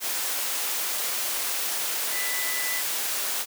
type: tone in noise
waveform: sine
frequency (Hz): 1991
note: B6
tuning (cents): +14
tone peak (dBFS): -31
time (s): 2.11-2.83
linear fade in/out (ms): 50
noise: white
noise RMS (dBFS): -28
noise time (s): 0-3.46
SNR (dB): -6
effects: high-pass 400 Hz 12 dB/octave